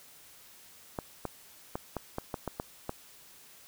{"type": "clicks", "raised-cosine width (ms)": 1, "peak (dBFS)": -19, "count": 9, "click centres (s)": [0.988, 1.253, 1.755, 1.967, 2.184, 2.342, 2.477, 2.599, 2.894], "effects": ["white hiss -55 dBFS RMS until 3.67 s"]}